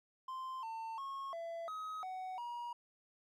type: tone with pitch steps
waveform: triangle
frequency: 1042 / 900 / 1090 / 670 / 1267 / 747 / 955 Hz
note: C6 / A5 / C#6 / E5 / D#6 / F#5 / A#5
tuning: -7 / +39 / -29 / +28 / +31 / +16 / +42 cents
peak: -39 dBFS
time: 0.28-2.73 s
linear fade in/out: 5 ms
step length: 350 ms
effects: none